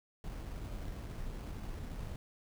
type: noise with sample-and-hold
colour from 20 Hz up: brown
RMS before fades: -42 dBFS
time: 0.24-2.16 s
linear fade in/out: 2 ms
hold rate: 3675 Hz
effects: none